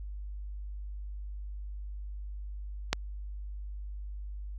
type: click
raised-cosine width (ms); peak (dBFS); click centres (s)
0.2; -8; 2.93
effects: added 50 Hz sine -37 dBFS peak until 4.58 s